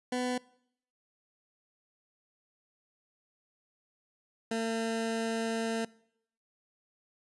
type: tone pair in turn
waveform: 20% pulse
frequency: 249.7 / 226.3 Hz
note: B3 / A3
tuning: +19 / +49 cents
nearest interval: major second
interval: 170 cents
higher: first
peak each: -25 dBFS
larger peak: neither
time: 0.12-0.38 / 4.51-5.85 s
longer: second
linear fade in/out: 5 ms
effects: noise-tail reverb RT60 0.7 s tail -23 dB re dry + resampled to 24000 Hz